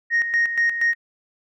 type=tone with tremolo; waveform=sine; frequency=1864.7 Hz; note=A#6; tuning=in tune; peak=-14 dBFS; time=0.1-0.95 s; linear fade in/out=50 ms; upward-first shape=square; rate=4.2 Hz; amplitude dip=65%; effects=tanh soft clip ceiling -13 dBFS